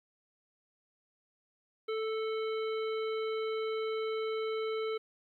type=harmonic tone; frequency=440 Hz; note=A4; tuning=in tune; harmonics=1 / 3 / 5 / 7 / 9; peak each=-32 / -42 / -46 / -49 / -51 dBFS; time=1.88-4.98 s; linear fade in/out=10 ms; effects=12-bit